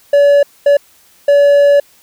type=tone bursts at uneven times; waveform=triangle; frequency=571 Hz; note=D5; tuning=49 cents flat; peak=-3 dBFS; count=3; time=0.13-0.43 / 0.66-0.77 / 1.28-1.8 s; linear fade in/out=5 ms; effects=white hiss -48 dBFS RMS until 2.02 s